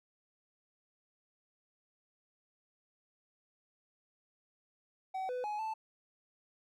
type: tone with pitch steps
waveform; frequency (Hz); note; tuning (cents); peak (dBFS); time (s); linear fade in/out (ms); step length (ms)
triangle; 758 / 500 / 840 / 879; F#5 / B4 / G#5 / A5; +42 / +21 / +19 / -2; -33; 5.14-5.74; 10; 150
effects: none